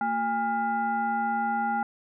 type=tone with frequency modulation; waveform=sine; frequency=815 Hz; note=G#5; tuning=33 cents flat; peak=-24 dBFS; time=0.01-1.83 s; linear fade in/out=2 ms; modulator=588 Hz; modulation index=0.83; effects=none